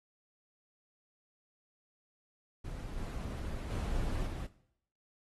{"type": "noise with level steps", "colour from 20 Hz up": "brown", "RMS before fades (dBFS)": [-42, -39, -35, -39], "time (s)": [2.64, 4.47], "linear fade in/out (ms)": 10, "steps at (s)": [2.97, 3.7, 4.26], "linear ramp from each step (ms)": 10, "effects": ["noise-tail reverb RT60 0.7 s tail -17 dB re dry", "AAC 32 kbps"]}